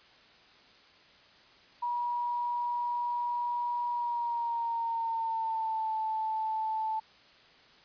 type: tone with pitch glide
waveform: sine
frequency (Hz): 962 to 877.1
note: B5 to A5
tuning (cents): -46 to -6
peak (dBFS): -29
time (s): 1.82-7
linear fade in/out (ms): 10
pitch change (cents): -160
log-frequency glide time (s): 3.9-5.94
effects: white hiss -58 dBFS RMS until 7.84 s + resampled to 11025 Hz